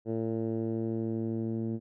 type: tone with low-pass filter sweep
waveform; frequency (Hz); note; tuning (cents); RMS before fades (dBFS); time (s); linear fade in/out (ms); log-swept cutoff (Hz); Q
10% pulse; 112.7; A2; +42; -32; 0.05-1.8; 50; 430 to 270; 1.6
effects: none